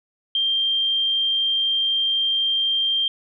sine tone, 3176 Hz, G7, 22 cents sharp, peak -18 dBFS, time 0.35-3.08 s, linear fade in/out 2 ms, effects none

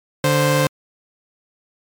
sawtooth tone pair together, 146.52 / 523 Hz, D3 / C5, -4 / -1 cents, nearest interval octave + minor seventh, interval 2203 cents, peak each -13 dBFS, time 0.24-0.67 s, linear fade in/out 2 ms, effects MP3 96 kbps

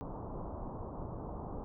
pink low-pass noise, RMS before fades -42 dBFS, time 0.01-1.64 s, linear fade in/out 0 ms, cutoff 1100 Hz, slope 48 dB/octave, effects none

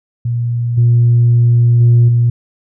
sine tone with level steps, 119 Hz, A#2, 36 cents sharp, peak -13 / -5 / -3 / -7 dBFS, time 0.25-2.3 s, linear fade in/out 5 ms, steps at 0.77 / 1.8 / 2.08 s, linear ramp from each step 10 ms, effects tanh soft clip ceiling -3 dBFS

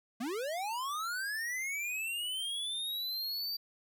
square linear sweep, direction up, 214.6 to 4675 Hz, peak -35 dBFS, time 0.2-3.57 s, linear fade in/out 10 ms, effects none

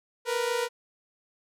sawtooth tone pair together, 466.2 / 492.5 Hz, A#4 / B4, 0 / -5 cents, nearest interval minor second, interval 95 cents, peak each -25 dBFS, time 0.25-0.69 s, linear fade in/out 50 ms, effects low-pass 12000 Hz 12 dB/octave

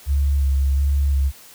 sine tone with vibrato, 69.3 Hz, C#2, in tune, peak -15 dBFS, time 0.06-1.32 s, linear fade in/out 50 ms, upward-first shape square, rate 1.4 Hz, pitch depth 22 cents each way, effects white hiss -45 dBFS RMS until 1.54 s

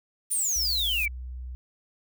violet noise, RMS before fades -35 dBFS, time 0.3-1.06 s, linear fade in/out 10 ms
sine exponential sweep, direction down, 9470 to 2242 Hz, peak -24 dBFS, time 0.31-1.08 s, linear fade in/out 5 ms
sine tone with pitch glide, 64.4 to 62.6 Hz, C2 to B1, -27 to +24 cents, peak -34 dBFS, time 0.56-1.55 s, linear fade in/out 0 ms, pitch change -49 cents, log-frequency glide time 0.78-1.02 s
effects none

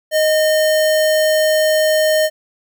sine tone with sample-and-hold, 622.3 Hz, D#5, in tune, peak -11 dBFS, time 0.11-2.3 s, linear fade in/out 50 ms, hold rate 2450 Hz, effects none

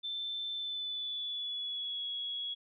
sine tone with pitch glide, 3541 to 3342 Hz, A7 to G#7, +10 to +10 cents, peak -35 dBFS, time 0.03-2.55 s, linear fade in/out 20 ms, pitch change -100 cents, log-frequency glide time 0.54-2.06 s, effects none

